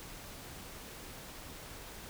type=silence; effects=pink hiss -48 dBFS RMS until 2.09 s